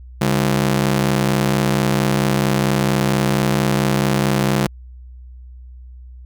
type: ring-modulated tone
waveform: sawtooth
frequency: 169.4 Hz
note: E3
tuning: 48 cents sharp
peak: -8 dBFS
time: 0.21-4.67 s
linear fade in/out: 5 ms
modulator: 32.2 Hz
effects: added 62 Hz sine -35 dBFS peak until 6.25 s